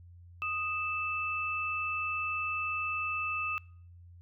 sine tone pair together, 1244.5 / 2637 Hz, D#6 / E7, 0 / 0 cents, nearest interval octave + minor second, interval 1300 cents, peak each -35 / -33 dBFS, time 0.42-3.58 s, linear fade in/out 0 ms, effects noise-tail reverb RT60 0.6 s tail -26 dB re dry + added 87 Hz sine -50 dBFS peak until 4.21 s

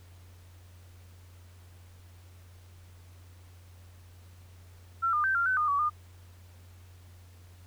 sine tone with pitch steps, 1353 / 1209 / 1555 / 1386 / 1517 / 1220 / 1136 / 1214 Hz, E6 / D6 / G6 / F6 / F#6 / D#6 / C#6 / D#6, +45 / +50 / -14 / -14 / +43 / -34 / +42 / -43 cents, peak -24 dBFS, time 5.02-5.9 s, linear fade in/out 20 ms, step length 110 ms, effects added 89 Hz sine -50 dBFS peak until 7.66 s + pink hiss -61 dBFS RMS until 7.66 s

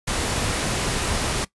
pink noise, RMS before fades -24 dBFS, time 0.07-1.45 s, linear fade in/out 10 ms, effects noise-tail reverb RT60 0.1 s tail -19 dB re dry + resampled to 24000 Hz

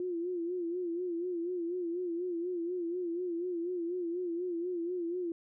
sine tone with vibrato, 349.2 Hz, F4, in tune, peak -32 dBFS, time 0-5.32 s, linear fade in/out 2 ms, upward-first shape sine, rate 4.1 Hz, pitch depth 81 cents each way, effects none

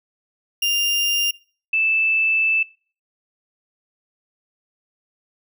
35% pulse / sine tone pair in turn, 2801 / 2636 Hz, F7 / E7, +4 / -1 cents, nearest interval minor second, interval 105 cents, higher first, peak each -16 dBFS, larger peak neither, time 0.62-1.31 / 1.73-2.63 s, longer second, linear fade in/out 5 ms, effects noise-tail reverb RT60 0.4 s tail -22 dB re dry

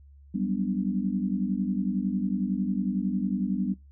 sine chord, G major seventh, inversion third, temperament equal, 185 / 196 / 246.9 / 293.7 Hz, F#3 / G3 / B3 / D4, 0 / 0 / 0 / 0 cents, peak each -31 / -28 / -31 / -34 dBFS, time 0.34-3.74 s, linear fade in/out 10 ms, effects noise-tail reverb RT60 0.2 s tail -22 dB re dry + added 70 Hz sine -49 dBFS peak until 3.91 s

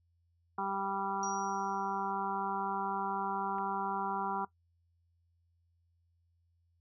harmonic tone, 196 Hz, G3, in tune, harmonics 1 / 2 / 4 / 5 / 6 / 7, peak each -43 / -43 / -37 / -38 / -41 / -41 dBFS, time 0.58-4.45 s, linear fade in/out 5 ms
sine tone with exponential decay, 5740 Hz, F8, 47 cents sharp, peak -35 dBFS, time 1.23-2.11 s, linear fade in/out 2 ms, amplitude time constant 190 ms
click, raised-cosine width 0.5 ms, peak -36 dBFS, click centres 3.584 s
effects noise-tail reverb RT60 0.1 s tail -18 dB re dry + added 85 Hz sine -70 dBFS peak until 6.8 s

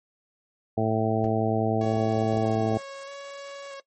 harmonic tone, 110.5 Hz, A2, 8 cents sharp, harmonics 1 / 2 / 3 / 4 / 5 / 6 / 7, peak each -28 / -28 / -30 / -28 / -34 / -28 / -30 dBFS, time 0.77-2.78 s, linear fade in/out 10 ms
brown noise with exponential decay, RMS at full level -37 dBFS, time 1.24-1.35 s, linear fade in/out 1 ms, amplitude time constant 23 ms
sawtooth tone with vibrato, 555 Hz, C#5, 2 cents sharp, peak -33 dBFS, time 1.81-3.8 s, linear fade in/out 2 ms, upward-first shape square, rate 0.79 Hz, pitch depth 14 cents each way
effects noise-tail reverb RT60 0.1 s tail -19 dB re dry + MP3 32 kbps

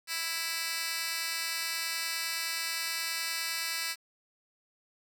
10% pulse tone with high-pass filter, 329.6 Hz, E4, in tune, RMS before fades -34 dBFS, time 0.07-3.96 s, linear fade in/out 50 ms, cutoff 2900 Hz, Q 1.2, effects 9-bit

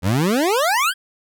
25% pulse exponential sweep, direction up, 84 to 1653 Hz, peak -12 dBFS, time 0.02-0.94 s, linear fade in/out 50 ms, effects none

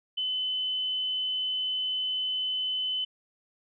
sine tone, 3028 Hz, F#7, 39 cents sharp, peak -27 dBFS, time 0.17-3.05 s, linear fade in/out 10 ms, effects none

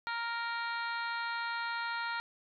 harmonic tone, 466.2 Hz, A#4, in tune, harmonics 2 / 3 / 4 / 5 / 6 / 7 / 8 / 9, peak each -38 / -37 / -42 / -46 / -53 / -52 / -50 / -46 dBFS, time 0.07-2.2 s, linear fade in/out 0 ms, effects none

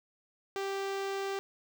sawtooth tone with notch filter, 392 Hz, G4, in tune, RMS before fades -35 dBFS, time 0.56-1.39 s, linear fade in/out 0 ms, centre 11000 Hz, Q 0.69, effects none

